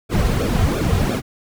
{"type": "noise with flanger", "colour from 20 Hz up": "brown", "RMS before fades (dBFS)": -18, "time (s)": [0.09, 1.22], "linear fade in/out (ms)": 50, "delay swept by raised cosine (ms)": [1, 3.5], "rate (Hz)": 2.9, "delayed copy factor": -0.95, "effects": []}